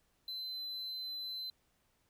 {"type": "tone", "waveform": "triangle", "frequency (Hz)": 4051, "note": "B7", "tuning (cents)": 43, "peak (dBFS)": -38, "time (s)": [0.28, 1.5], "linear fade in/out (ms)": 2, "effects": ["pink hiss -75 dBFS RMS until 2.09 s"]}